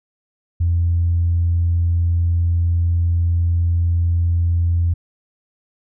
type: tone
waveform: sine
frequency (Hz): 85.4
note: F2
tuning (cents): -38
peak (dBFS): -13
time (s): 0.6-4.94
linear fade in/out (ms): 10
effects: tanh soft clip ceiling -9 dBFS